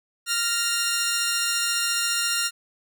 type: tone pair together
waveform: 10% pulse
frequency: 1394.9 / 1864.7 Hz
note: F6 / A#6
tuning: -2 / 0 cents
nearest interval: perfect fourth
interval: 502 cents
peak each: -15 / -20 dBFS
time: 0.26-2.51 s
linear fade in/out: 50 ms
effects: none